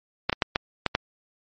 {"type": "clicks", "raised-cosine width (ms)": 0.3, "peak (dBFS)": -5, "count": 6, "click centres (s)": [0.296, 0.328, 0.422, 0.559, 0.863, 0.951], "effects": ["MP3 32 kbps"]}